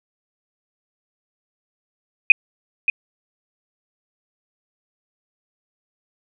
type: tone with echo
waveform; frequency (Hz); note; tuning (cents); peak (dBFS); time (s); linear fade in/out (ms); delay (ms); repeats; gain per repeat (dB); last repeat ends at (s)
sine; 2489; D#7; 0; -3; 2.3-2.32; 2; 580; 1; -11; 2.9
effects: none